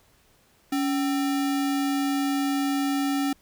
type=tone with sample-and-hold; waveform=sine; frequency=280 Hz; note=C#4; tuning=18 cents sharp; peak=-22 dBFS; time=0.72-3.33 s; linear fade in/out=5 ms; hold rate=1050 Hz; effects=pink hiss -61 dBFS RMS until 3.41 s